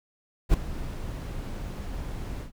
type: noise with ADSR envelope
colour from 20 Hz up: brown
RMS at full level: -19 dBFS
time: 0.49-2.52 s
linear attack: 48 ms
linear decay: 7 ms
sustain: -15 dB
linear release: 110 ms
effects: none